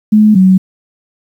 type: tone pair in turn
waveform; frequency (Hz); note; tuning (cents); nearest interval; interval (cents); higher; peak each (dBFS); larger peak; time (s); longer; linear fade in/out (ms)
sine; 213.3 / 187.67; G#3 / F#3; +46 / +25; major second; 221; first; -3; neither; 0.12-0.35 / 0.35-0.58; neither; 10
effects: 7-bit